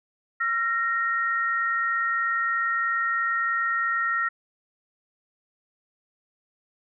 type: tone pair together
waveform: sine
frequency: 1361.5 / 1864.7 Hz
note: F6 / A#6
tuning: -44 / 0 cents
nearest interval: perfect fourth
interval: 544 cents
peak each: -25 dBFS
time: 0.4-4.29 s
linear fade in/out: 10 ms
effects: none